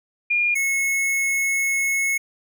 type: tone pair in turn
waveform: sine / square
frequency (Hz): 2419 / 2186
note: D#7 / C#7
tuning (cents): -49 / -25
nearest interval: major second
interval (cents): 176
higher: first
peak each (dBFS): -17 / -20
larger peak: first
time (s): 0.3-0.55 / 0.55-2.18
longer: second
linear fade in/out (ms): 10
effects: none